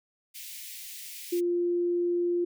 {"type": "high-pass noise", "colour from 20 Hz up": "white", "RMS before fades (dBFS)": -42, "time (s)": [0.34, 1.41], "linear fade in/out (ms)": 20, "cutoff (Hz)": 2000, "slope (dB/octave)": 48}
{"type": "tone", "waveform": "sine", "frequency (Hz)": 349.2, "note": "F4", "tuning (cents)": 0, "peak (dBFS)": -24, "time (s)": [1.32, 2.45], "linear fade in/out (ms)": 10}
{"effects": []}